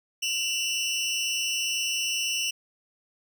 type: tone pair together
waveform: 25% pulse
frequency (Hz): 2715 / 2937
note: F7 / F#7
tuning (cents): -50 / -13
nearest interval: minor second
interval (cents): 137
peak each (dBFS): -25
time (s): 0.22-2.51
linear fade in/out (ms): 10
effects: none